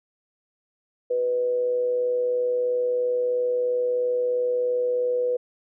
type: tone with amplitude modulation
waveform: sine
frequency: 493.9 Hz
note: B4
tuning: in tune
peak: -19 dBFS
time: 1.1-5.37 s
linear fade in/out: 10 ms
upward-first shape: sine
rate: 123 Hz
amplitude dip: 35%
effects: none